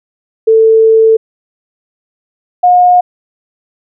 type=tone pair in turn; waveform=sine; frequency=444.9 / 718.5 Hz; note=A4 / F5; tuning=+19 / +49 cents; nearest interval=minor sixth; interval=830 cents; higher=second; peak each=-3 dBFS; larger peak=neither; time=0.47-1.17 / 2.63-3.01 s; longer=first; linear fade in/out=10 ms; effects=none